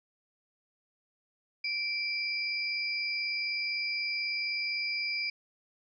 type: tone pair together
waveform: sine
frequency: 2341 / 4898 Hz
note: D7 / D#8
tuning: -6 / -28 cents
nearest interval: octave + minor second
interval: 1278 cents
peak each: -32 / -34 dBFS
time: 1.64-5.3 s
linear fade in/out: 5 ms
effects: none